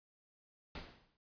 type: noise with exponential decay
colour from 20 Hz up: pink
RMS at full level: -43 dBFS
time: 0.75-1.17 s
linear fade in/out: 2 ms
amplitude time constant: 91 ms
effects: noise-tail reverb RT60 0.1 s tail -23 dB re dry + resampled to 11025 Hz